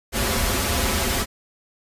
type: noise with comb filter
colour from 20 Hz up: pink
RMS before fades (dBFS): -22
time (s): 0.12-1.26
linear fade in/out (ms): 50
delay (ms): 6.5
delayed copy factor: -0.85
effects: resampled to 32000 Hz